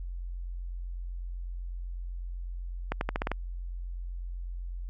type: accelerating click train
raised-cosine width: 0.5 ms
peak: -14 dBFS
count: 7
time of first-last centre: 2.92-3.316 s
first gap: 91 ms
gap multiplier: 0.87
effects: added 44 Hz sine -34 dBFS peak until 4.89 s